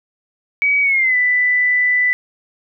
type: tone with pitch glide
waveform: sine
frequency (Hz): 2270 to 1987.6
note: C#7 to B6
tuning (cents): +41 to +11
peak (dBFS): -12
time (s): 0.62-2.13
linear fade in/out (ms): 0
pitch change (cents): -230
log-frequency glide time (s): 0.82-1.16
effects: none